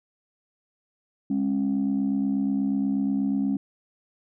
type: tone pair together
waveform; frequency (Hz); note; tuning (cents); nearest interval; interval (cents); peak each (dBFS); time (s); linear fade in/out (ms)
sine; 204 / 272.3; G#3 / C#4; -31 / -31; perfect fourth; 500; -24 / -23; 1.3-3.57; 5
effects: tanh soft clip ceiling -17 dBFS